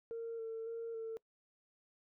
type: tone with vibrato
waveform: sine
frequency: 454.8 Hz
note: A#4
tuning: 43 cents flat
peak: -38 dBFS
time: 0.11-1.17 s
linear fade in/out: 0 ms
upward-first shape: square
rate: 1.8 Hz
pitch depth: 18 cents each way
effects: noise-tail reverb RT60 0.1 s tail -24 dB re dry + tanh soft clip ceiling -36 dBFS